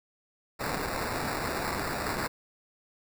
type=noise with sample-and-hold; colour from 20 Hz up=violet; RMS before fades=-32 dBFS; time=0.59-2.28 s; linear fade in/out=20 ms; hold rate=3150 Hz; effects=none